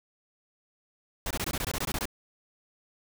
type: noise bursts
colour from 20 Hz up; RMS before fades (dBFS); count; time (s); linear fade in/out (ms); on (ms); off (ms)
pink; -31; 12; 1.26-2.055; 2; 47; 21
effects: none